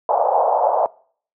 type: band-pass noise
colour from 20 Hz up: white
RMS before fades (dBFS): -17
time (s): 0.09-0.86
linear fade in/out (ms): 2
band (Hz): 530 to 900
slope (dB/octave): 48
effects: noise-tail reverb RT60 0.5 s tail -23 dB re dry